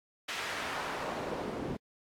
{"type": "noise with band-pass filter sweep", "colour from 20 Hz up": "pink", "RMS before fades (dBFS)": -37, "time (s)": [0.28, 1.77], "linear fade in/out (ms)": 10, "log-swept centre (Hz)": [2400, 260], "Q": 0.93, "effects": ["AAC 64 kbps"]}